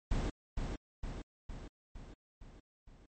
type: noise with echo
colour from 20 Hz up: brown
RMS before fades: -33 dBFS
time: 0.11-0.3 s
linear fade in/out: 5 ms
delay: 460 ms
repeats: 6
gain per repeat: -4 dB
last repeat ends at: 3.06 s
effects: MP3 32 kbps